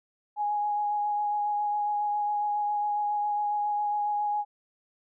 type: tone with vibrato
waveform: sine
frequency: 830.6 Hz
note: G#5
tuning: in tune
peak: -25 dBFS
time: 0.36-4.45 s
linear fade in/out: 50 ms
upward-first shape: sine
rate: 7.3 Hz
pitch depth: 13 cents each way
effects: none